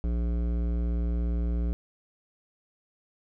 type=tone with hard clipping; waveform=sine; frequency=58.6 Hz; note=A#1; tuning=10 cents sharp; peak=-27 dBFS; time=0.04-1.73 s; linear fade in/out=0 ms; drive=14 dB; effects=none